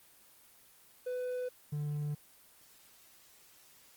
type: tone pair in turn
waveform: triangle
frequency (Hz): 499.8 / 147.78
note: B4 / D3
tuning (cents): +21 / +11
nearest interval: octave + major sixth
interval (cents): 2110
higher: first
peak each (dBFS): -32 / -31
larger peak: second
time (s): 1.06-1.49 / 1.72-2.15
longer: neither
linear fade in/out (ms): 10
effects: white hiss -61 dBFS RMS until 3.96 s + Opus 24 kbps